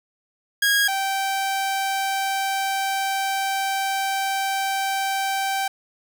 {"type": "tone pair in turn", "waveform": "sawtooth", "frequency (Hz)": [1640, 778.5], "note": ["G#6", "G5"], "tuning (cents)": [-22, -12], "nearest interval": "octave + minor second", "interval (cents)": 1290, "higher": "first", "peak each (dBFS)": [-13, -18], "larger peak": "first", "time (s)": [[0.62, 0.88], [0.88, 5.68]], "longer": "second", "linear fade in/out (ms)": 5, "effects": ["8-bit"]}